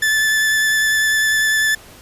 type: tone with vibrato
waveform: 40% pulse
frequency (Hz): 1744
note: A6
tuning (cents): -16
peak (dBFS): -13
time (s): 0.02-1.75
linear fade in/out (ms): 5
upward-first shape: sine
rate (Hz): 10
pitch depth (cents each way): 12
effects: pink hiss -42 dBFS RMS until 2.01 s + resampled to 32000 Hz